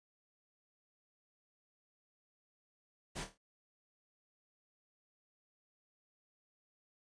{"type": "noise with echo", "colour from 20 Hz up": "pink", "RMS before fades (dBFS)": -42, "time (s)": [3.15, 3.25], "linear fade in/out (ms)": 20, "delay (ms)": 26, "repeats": 5, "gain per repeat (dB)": -7, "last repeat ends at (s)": 3.38, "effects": ["resampled to 22050 Hz"]}